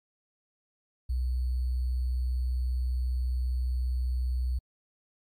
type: tone with sample-and-hold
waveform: sine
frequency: 62.6 Hz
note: B1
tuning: 24 cents sharp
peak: -26 dBFS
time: 1.09-4.59 s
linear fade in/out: 10 ms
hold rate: 4410 Hz
effects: AAC 64 kbps